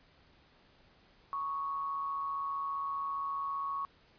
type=tone with amplitude modulation; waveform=sine; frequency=1108.7 Hz; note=C#6; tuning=in tune; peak=-31 dBFS; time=1.33-3.85 s; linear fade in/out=0 ms; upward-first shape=sine; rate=155 Hz; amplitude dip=45%; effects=pink hiss -64 dBFS RMS until 4.18 s + resampled to 11025 Hz